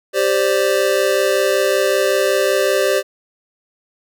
square chord, G suspended fourth, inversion none, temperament just, 392 / 522.7 / 588 Hz, G4 / C5 / D5, 0 / -2 / +2 cents, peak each -19 dBFS, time 0.13-3.03 s, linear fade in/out 50 ms, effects none

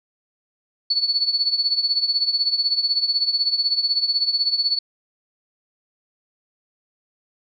sine tone with tremolo, 4440 Hz, C#8, 2 cents sharp, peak -14 dBFS, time 0.9-4.79 s, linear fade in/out 5 ms, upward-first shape triangle, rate 16 Hz, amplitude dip 85%, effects none

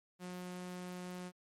sawtooth tone, 180.4 Hz, F#3, 44 cents flat, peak -39 dBFS, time 0.19-1.32 s, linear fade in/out 50 ms, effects MP3 64 kbps

